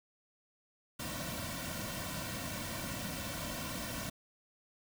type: noise with comb filter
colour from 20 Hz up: pink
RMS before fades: -40 dBFS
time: 0.99-4.1 s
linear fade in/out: 10 ms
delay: 2.4 ms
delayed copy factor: -0.85
effects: none